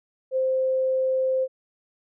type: tone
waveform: sine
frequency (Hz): 522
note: C5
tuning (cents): -4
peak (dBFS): -20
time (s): 0.31-1.48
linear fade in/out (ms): 50
effects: none